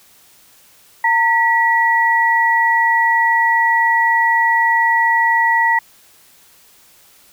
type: tone pair together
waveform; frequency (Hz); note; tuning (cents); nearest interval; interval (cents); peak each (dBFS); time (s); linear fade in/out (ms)
sine; 914.6 / 1938; A#5 / B6; -33 / -33; octave + minor second; 1300; -14; 1.04-5.79; 5
effects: white hiss -49 dBFS RMS until 7.32 s

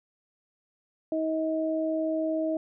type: tone pair together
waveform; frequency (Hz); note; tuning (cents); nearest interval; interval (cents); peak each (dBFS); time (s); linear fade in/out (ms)
sine; 318.2 / 635; D#4 / D#5; +39 / +35; octave; 1196; -28; 1.12-2.57; 2
effects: none

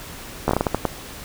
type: slowing click train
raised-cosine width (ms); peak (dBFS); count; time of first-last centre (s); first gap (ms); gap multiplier
1; -4; 9; 0.48-0.853; 13; 1.35
effects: pink hiss -37 dBFS RMS until 1.24 s

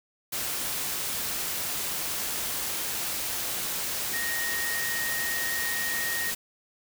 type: tone in noise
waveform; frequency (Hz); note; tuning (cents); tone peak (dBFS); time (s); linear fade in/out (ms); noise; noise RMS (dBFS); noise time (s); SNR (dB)
sine; 1864.7; A#6; 0; -30; 4.13-6.31; 10; white; -31; 0.32-6.35; -2
effects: none

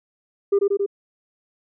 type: tone with echo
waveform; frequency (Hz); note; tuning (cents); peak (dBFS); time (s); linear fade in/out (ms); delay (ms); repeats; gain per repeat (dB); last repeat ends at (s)
sine; 400; G4; +35; -12; 0.52-0.59; 10; 91; 3; -2; 0.863
effects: tanh soft clip ceiling -12 dBFS

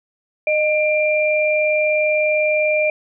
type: tone pair together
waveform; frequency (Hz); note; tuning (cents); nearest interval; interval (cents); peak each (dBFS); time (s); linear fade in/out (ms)
sine; 612.7 / 2377; D#5 / D7; -27 / +20; octave + major seventh; 2347; -16 / -19; 0.47-2.9; 2
effects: none

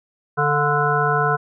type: harmonic tone with a mistuned harmonic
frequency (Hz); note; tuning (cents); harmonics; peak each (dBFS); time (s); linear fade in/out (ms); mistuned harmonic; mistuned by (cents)
147.1; D3; +3; 1 / 3 / 5 / 7 / 9 / 10; -23 / -23 / -23 / -23 / -23 / -23; 0.37-1.37; 20; 5; -33
effects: none

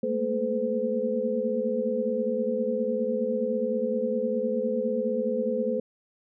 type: tone cluster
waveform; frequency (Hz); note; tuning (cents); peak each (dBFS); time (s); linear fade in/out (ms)
sine; 211.7 / 226.4 / 236.1 / 431.4 / 510; G#3 / A3 / A#3 / A4 / C5; +33 / +50 / +22 / -34 / -44; -35 / -31 / -36 / -31 / -27; 0.03-5.8; 5
effects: none

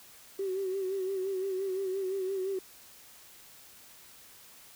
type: tone with vibrato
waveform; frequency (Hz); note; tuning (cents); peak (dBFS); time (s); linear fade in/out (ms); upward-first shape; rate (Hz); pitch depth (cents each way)
triangle; 381.9; G4; -45; -26; 0.39-2.59; 5; sine; 5.8; 55
effects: tanh soft clip ceiling -28 dBFS + white hiss -54 dBFS RMS until 4.75 s

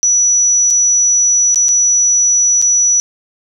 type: tone with dropouts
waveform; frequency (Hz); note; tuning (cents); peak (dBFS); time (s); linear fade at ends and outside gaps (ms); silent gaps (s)
sine; 5900; F#8; -6; -8; 0.03-3; 0; 0.703-0.707 / 1.545-1.558 / 1.684-1.689 / 2.616-2.624
effects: none

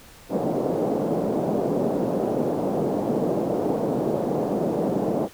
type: band-pass noise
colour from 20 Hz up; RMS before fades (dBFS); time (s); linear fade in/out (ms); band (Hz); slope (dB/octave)
white; -24; 0.29-5.29; 50; 150 to 600; 24
effects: pink hiss -48 dBFS RMS until 5.33 s

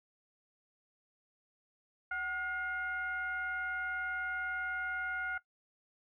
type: tone with frequency modulation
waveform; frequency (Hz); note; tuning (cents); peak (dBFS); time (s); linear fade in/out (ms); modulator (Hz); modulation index
sine; 1436; F6; +48; -33; 2.11-5.38; 5; 686; 0.59
effects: noise-tail reverb RT60 0.1 s tail -19 dB re dry

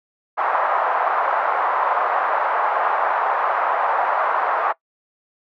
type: band-pass noise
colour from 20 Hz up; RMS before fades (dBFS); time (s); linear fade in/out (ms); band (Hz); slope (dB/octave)
white; -20; 0.37-4.73; 20; 660 to 1200; 24
effects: noise-tail reverb RT60 0.1 s tail -21 dB re dry

